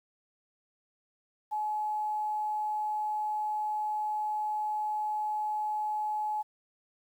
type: tone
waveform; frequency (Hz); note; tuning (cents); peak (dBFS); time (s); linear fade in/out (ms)
sine; 850; G#5; +40; -29; 1.51-6.43; 20
effects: 10-bit